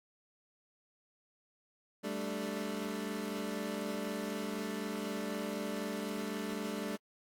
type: chord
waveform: 25% pulse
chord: G suspended second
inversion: none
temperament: equal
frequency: 196 / 220 / 293.7 Hz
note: G3 / A3 / D4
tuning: 0 / 0 / 0 cents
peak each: -37 / -36 / -38 dBFS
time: 2.03-6.97 s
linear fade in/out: 20 ms
effects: AAC 64 kbps